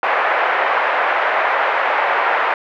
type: band-pass noise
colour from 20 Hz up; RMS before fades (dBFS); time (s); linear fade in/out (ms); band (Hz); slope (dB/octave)
pink; -17; 0.03-2.54; 2; 600 to 2100; 24
effects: none